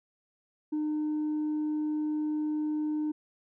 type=tone with tanh clipping; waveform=triangle; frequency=304.1 Hz; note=D#4; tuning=40 cents flat; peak=-28 dBFS; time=0.72-3.12 s; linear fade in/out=10 ms; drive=6 dB; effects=none